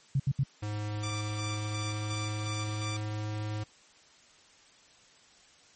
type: tone bursts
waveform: sine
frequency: 136.5 Hz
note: C#3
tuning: 26 cents flat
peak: -23 dBFS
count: 3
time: 0.15-0.436 s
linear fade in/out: 5 ms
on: 48 ms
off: 71 ms
type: tone with pitch glide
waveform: square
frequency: 105.1 to 106.32 Hz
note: G#2 to G#2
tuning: +21 to +41 cents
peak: -33 dBFS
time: 0.62-3.64 s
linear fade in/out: 10 ms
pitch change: +20 cents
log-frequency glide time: 0.81-3.31 s
type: tone with tremolo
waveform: 10% pulse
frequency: 1174.7 Hz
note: D6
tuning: in tune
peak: -28 dBFS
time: 1.03-2.97 s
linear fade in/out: 5 ms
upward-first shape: square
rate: 2.8 Hz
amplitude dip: 45%
effects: white hiss -59 dBFS RMS until 5.75 s + MP3 32 kbps